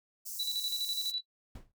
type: high-pass noise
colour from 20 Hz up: white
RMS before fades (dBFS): -41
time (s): 0.25-1.12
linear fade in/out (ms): 20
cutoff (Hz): 5100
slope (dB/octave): 48
type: tone with tremolo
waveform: sine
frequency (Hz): 3951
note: B7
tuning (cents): 0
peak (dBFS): -30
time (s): 0.39-1.21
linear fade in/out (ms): 10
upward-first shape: square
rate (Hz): 12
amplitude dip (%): 55
type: noise with exponential decay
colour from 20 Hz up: brown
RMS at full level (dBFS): -38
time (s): 1.55-1.72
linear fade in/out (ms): 5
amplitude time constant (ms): 36
effects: noise-tail reverb RT60 0.1 s tail -17 dB re dry